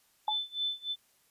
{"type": "tone with tremolo", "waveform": "sine", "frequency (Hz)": 3520, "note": "A7", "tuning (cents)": 0, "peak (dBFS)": -28, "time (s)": [0.27, 0.96], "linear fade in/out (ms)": 50, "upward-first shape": "sine", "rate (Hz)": 3.3, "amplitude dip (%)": 95}
{"type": "tone with exponential decay", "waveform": "sine", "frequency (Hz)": 851, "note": "G#5", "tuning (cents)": 42, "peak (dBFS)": -23, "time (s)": [0.28, 0.39], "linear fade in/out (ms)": 2, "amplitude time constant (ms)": 22}
{"effects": ["white hiss -68 dBFS RMS until 1.3 s", "resampled to 32000 Hz"]}